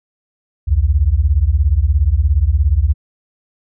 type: beating tone pair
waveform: sine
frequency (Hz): 64 / 81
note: C2 / E2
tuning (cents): -38 / -30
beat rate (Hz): 17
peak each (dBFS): -13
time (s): 0.67-2.94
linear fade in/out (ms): 20
effects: none